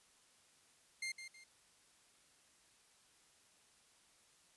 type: tone with echo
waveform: sawtooth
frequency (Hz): 2109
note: C7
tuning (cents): +13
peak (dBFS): -36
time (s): 1.02-1.12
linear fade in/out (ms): 5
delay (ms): 160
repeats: 2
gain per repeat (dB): -9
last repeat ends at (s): 1.44
effects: white hiss -69 dBFS RMS until 4.56 s + resampled to 24000 Hz